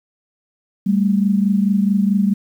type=tone pair together; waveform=sine; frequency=196.7 / 221.3 Hz; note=G3 / A3; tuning=+6 / +10 cents; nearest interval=major second; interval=204 cents; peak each=-14 / -19 dBFS; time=0.86-2.34 s; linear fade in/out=10 ms; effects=8-bit